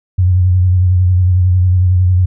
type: tone with vibrato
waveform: sine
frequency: 91 Hz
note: F#2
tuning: 28 cents flat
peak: -7 dBFS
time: 0.18-2.26 s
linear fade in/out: 10 ms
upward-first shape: triangle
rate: 11 Hz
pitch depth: 56 cents each way
effects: none